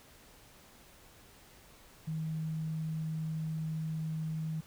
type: tone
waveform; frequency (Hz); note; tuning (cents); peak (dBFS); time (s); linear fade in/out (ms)
sine; 158.3; D#3; +30; -33; 2.07-4.61; 10
effects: pink hiss -58 dBFS RMS until 4.66 s